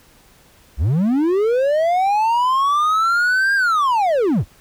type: linear two-way sweep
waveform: triangle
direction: up then down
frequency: 53.2 to 1622 to 53.2 Hz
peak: -12 dBFS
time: 0.77-4.45 s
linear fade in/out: 50 ms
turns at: 3.55 s
effects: pink hiss -51 dBFS RMS until 4.6 s